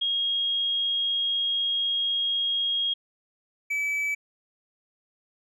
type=tone pair in turn; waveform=sine / triangle; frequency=3268 / 2298 Hz; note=G#7 / D7; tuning=-29 / -38 cents; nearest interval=tritone; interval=609 cents; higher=first; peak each=-23 dBFS; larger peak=neither; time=0.01-2.94 / 3.7-4.15 s; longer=first; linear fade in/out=10 ms; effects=none